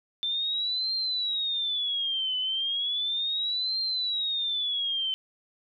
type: tone with vibrato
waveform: sine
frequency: 3547 Hz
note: A7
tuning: 13 cents sharp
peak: -26 dBFS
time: 0.23-5.14 s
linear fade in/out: 0 ms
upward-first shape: triangle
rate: 0.35 Hz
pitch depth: 290 cents each way
effects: none